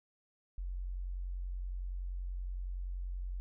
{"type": "tone", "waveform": "sine", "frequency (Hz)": 45.3, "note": "F#1", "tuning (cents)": -36, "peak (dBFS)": -36, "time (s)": [0.58, 3.4], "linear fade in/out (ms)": 0, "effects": []}